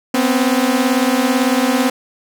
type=beating tone pair; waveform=sawtooth; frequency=246.9 / 264.9 Hz; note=B3 / C4; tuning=0 / +22 cents; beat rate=18 Hz; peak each=-12 dBFS; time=0.14-1.9 s; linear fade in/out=5 ms; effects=none